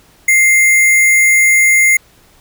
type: tone with sample-and-hold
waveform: sine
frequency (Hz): 2100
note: C7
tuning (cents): +6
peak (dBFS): -6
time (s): 0.28-1.97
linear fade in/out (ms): 5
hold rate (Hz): 8820
effects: pink hiss -48 dBFS RMS until 2.4 s